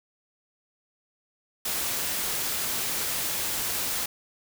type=noise; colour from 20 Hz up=white; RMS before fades=-29 dBFS; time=1.65-4.06 s; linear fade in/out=5 ms; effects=none